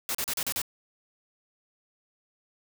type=noise bursts; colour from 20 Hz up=white; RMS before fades=-30 dBFS; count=6; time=0.09-0.617 s; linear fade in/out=0 ms; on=57 ms; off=37 ms; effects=none